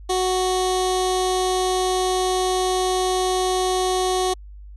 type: tone with notch filter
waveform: 15% pulse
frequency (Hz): 370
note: F#4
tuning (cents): 0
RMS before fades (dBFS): -21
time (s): 0.09-4.34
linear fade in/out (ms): 10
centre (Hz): 1500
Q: 1
effects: added 50 Hz sine -37 dBFS peak until 4.76 s + resampled to 24000 Hz